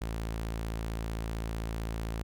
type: tone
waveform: sawtooth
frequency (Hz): 55.6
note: A1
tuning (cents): +19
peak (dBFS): -29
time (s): 0.01-2.23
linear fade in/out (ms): 10
effects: none